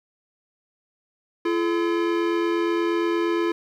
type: tone pair together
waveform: square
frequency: 340.4 / 428.9 Hz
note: F4 / A4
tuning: -44 / -44 cents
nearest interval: major third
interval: 400 cents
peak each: -22 / -28 dBFS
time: 1.45-3.52 s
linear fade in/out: 5 ms
effects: low-pass 3000 Hz 12 dB/octave + 9-bit